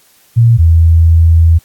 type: tone pair in turn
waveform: sine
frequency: 116.54 / 82.41 Hz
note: A#2 / E2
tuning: 0 / 0 cents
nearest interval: tritone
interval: 600 cents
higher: first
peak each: -3 dBFS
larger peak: neither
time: 0.36-0.58 / 0.58-1.59 s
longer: second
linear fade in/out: 20 ms
effects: white hiss -48 dBFS RMS until 1.64 s + AAC 64 kbps